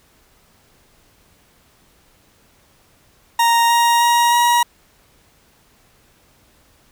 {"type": "tone with pitch steps", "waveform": "40% pulse", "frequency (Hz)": [932.3, 939.9, 947.5, 955.2], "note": ["A#5", "A#5", "A#5", "A#5"], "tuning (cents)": [0, 14, 28, 42], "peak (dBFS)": -11, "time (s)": [3.39, 4.63], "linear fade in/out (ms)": 5, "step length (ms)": 310, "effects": ["pink hiss -55 dBFS RMS until 6.91 s"]}